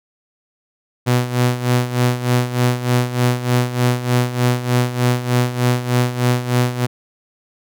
sawtooth tone with tremolo, 123.47 Hz, B2, in tune, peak -8 dBFS, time 1.06-6.87 s, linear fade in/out 20 ms, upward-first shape sine, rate 3.3 Hz, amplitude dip 75%, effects none

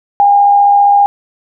sine tone with amplitude modulation, 810 Hz, G#5, 43 cents flat, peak -3 dBFS, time 0.2-1.06 s, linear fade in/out 0 ms, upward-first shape sine, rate 75.1 Hz, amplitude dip 30%, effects none

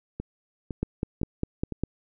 two click trains, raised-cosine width 3 ms, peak -19 / -13 dBFS, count 4 / 6, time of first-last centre 0.2-1.723 / 0.83-1.836 s, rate 1.97 / 4.97 Hz, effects none

